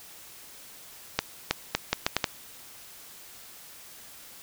accelerating click train, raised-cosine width 0.2 ms, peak -5 dBFS, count 7, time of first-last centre 1.19-2.242 s, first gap 320 ms, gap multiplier 0.75, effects white hiss -48 dBFS RMS until 4.42 s

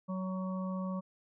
harmonic tone, 186.9 Hz, F#3, 18 cents sharp, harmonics 1 / 3 / 5 / 6, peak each -34 / -43 / -50 / -45 dBFS, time 0.08-1.01 s, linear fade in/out 20 ms, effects none

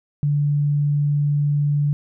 sine tone, 145.6 Hz, D3, 15 cents flat, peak -16 dBFS, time 0.23-1.93 s, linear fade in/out 0 ms, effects none

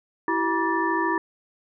sine tone cluster, 331.3 / 384.7 / 961 / 1162 / 1767 Hz, E4 / G4 / B5 / D6 / A6, +9 / -33 / -48 / -19 / +7 cents, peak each -26 / -30 / -25 / -31 / -28 dBFS, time 0.28-1.18 s, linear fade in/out 2 ms, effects none

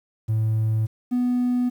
triangle tone pair in turn, 110 / 246.9 Hz, A2 / B3, 0 / 0 cents, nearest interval octave + major second, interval 1400 cents, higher second, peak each -16 / -16 dBFS, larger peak neither, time 0.28-0.87 / 1.11-1.7 s, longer neither, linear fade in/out 20 ms, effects tanh soft clip ceiling -14 dBFS + 9-bit

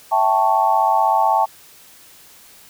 sine chord, A dominant seventh, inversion second, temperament equal, 659.3 / 784 / 880 / 1108.7 Hz, E5 / G5 / A5 / C#6, 0 / 0 / 0 / 0 cents, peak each -22 / -18 / -16 / -22 dBFS, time 0.11-1.46 s, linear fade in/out 20 ms, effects white hiss -46 dBFS RMS until 2.69 s

